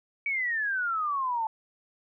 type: exponential sweep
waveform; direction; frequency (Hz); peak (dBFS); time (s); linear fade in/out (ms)
sine; down; 2291 to 870; -26; 0.26-1.47; 2
effects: none